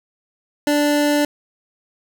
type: tone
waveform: 25% pulse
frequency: 293.3 Hz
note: D4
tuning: 2 cents flat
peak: -11 dBFS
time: 0.67-1.25 s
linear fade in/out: 2 ms
effects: none